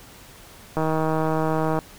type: click train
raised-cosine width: 1 ms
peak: -10 dBFS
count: 162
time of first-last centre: 0.77-1.789 s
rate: 158 Hz
effects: pink hiss -46 dBFS RMS until 1.98 s